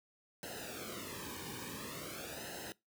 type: noise with flanger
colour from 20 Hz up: pink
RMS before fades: -45 dBFS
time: 0.43-2.72 s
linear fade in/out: 0 ms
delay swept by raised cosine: 0.86 to 1.51 ms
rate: 0.47 Hz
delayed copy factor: -0.9
effects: noise-tail reverb RT60 0.2 s tail -22 dB re dry + high-pass 60 Hz 12 dB/octave